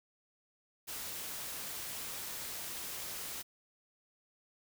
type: noise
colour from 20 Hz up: white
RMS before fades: -42 dBFS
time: 0.87-3.43 s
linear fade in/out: 20 ms
effects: none